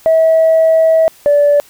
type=tone pair in turn; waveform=sine; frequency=646 / 580.2 Hz; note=E5 / D5; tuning=-35 / -21 cents; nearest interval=major second; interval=186 cents; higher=first; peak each=-5 dBFS; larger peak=neither; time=0.06-1.08 / 1.26-1.6 s; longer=first; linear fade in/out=0 ms; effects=tanh soft clip ceiling -3 dBFS + white hiss -44 dBFS RMS until 1.69 s